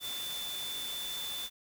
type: tone in noise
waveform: sine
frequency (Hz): 3520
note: A7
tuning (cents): 0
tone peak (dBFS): -37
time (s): 0-1.5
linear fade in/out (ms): 50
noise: white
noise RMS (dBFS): -42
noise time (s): 0-1.5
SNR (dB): +2
effects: none